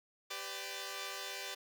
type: chord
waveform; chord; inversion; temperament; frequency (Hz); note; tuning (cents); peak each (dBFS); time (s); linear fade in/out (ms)
5% pulse; G major; none; equal with one note detuned; 392 / 504 / 587.3; G4 / B4 / D5; 0 / +35 / 0; -34; 0.3-1.55; 10
effects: none